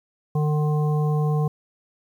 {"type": "harmonic tone", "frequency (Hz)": 150.8, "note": "D3", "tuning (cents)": 46, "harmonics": [1, 3, 5, 7], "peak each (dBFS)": [-19, -29, -33, -36], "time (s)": [0.35, 1.48], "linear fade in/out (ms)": 5, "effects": ["9-bit"]}